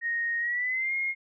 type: tone with pitch glide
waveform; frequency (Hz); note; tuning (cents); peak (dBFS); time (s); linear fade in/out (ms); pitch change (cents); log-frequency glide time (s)
sine; 1864.7 to 2142; A#6 to C7; 0 to +40; -26; 0.01-1.15; 50; +240; 0.39-0.94
effects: none